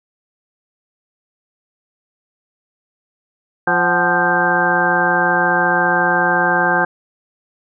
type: harmonic tone with a mistuned harmonic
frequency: 174.61 Hz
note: F3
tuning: in tune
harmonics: 1 / 2 / 3 / 4 / 5 / 6 / 7 / 8 / 9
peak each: -25 / -23 / -23 / -20 / -20 / -25 / -25 / -28 / -16 dBFS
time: 3.67-6.85 s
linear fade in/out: 5 ms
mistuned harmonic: 4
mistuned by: +94 cents
effects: none